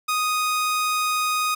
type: tone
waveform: sawtooth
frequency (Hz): 1244.5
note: D#6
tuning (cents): 0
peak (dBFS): -17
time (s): 0.08-1.55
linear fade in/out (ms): 10
effects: none